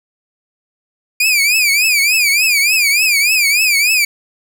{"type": "tone with vibrato", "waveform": "sawtooth", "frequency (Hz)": 2400, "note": "D7", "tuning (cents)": 37, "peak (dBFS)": -7, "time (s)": [1.2, 4.05], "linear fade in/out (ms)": 5, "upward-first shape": "triangle", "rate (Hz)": 3.4, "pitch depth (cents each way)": 170, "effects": []}